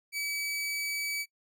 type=tone; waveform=sawtooth; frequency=2288 Hz; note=D7; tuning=46 cents flat; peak=-28 dBFS; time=0.12-1.26 s; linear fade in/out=50 ms; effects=noise-tail reverb RT60 0.1 s tail -21 dB re dry